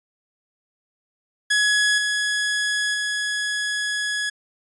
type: tone with level steps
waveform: sawtooth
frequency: 1682 Hz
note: G#6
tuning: 22 cents sharp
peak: -13 / -17 / -19 dBFS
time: 1.5-4.3 s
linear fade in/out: 10 ms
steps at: 1.98 / 2.94 s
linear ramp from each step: 2 ms
effects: resampled to 24000 Hz